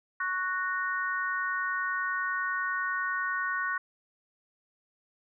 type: chord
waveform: sine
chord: F# major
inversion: second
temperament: just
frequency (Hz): 1110 / 1480 / 1850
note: C#6 / F#6 / A#6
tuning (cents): +2 / 0 / -14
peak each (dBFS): -33 / -31 / -34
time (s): 0.2-3.78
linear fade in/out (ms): 5
effects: none